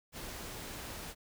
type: noise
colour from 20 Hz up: pink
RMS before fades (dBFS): -44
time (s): 0.12-1.15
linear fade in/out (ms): 50
effects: none